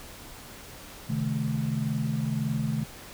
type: tone cluster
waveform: sine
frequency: 132 / 153.8 / 217.6 Hz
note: C3 / D#3 / A3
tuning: +16 / -20 / -19 cents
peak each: -30 dBFS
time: 1.09-2.84 s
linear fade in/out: 10 ms
effects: pink hiss -45 dBFS RMS until 3.13 s